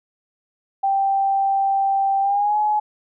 sine tone with pitch glide, 784 to 845.1 Hz, G5 to G#5, 0 to +30 cents, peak -16 dBFS, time 0.83-2.8 s, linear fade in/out 10 ms, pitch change +130 cents, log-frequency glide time 2.21-2.57 s, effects none

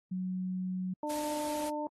sine tone, 184.7 Hz, F#3, 3 cents flat, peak -32 dBFS, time 0.11-0.94 s, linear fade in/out 10 ms
harmonic tone, 299.5 Hz, D4, 34 cents sharp, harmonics 1 / 2 / 3, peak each -37 / -37 / -37 dBFS, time 1.03-1.87 s, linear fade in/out 2 ms
white noise, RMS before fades -43 dBFS, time 1.09-1.7 s, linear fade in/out 10 ms
effects AAC 32 kbps

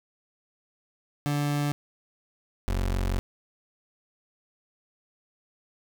30% pulse tone pair in turn, 145.4 / 45.8 Hz, D3 / F#1, -17 / -17 cents, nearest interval octave + minor sixth, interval 2000 cents, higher first, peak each -22 dBFS, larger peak neither, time 1.26-1.72 / 2.68-3.19 s, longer second, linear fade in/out 0 ms, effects none

